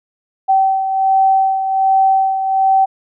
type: beating tone pair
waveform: sine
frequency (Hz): 770 / 771.3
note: G5 / G5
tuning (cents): -31 / -28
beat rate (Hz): 1.3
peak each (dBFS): -11 / -19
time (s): 0.48-2.86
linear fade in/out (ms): 20
effects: none